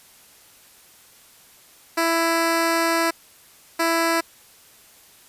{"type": "tone bursts at uneven times", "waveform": "10% pulse", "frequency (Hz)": 331.6, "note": "E4", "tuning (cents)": 10, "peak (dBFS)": -10, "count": 2, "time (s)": [[1.97, 3.11], [3.79, 4.21]], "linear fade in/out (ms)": 10, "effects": ["white hiss -51 dBFS RMS until 5.28 s", "resampled to 32000 Hz"]}